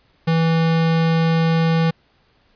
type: tone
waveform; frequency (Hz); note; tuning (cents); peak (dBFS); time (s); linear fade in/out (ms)
square; 163.8; E3; -11; -15; 0.27-1.91; 10
effects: pink hiss -59 dBFS RMS until 2.55 s + resampled to 11025 Hz